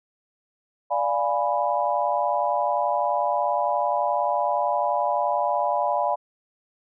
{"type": "chord", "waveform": "sine", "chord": "D diminished seventh", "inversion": "none", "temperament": "equal", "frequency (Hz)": [587.3, 698.5, 830.6, 987.8], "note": ["D5", "F5", "Ab5", "Cb6"], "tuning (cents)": [0, 0, 0, 0], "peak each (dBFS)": -26, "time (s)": [0.9, 6.16], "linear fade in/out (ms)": 20, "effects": []}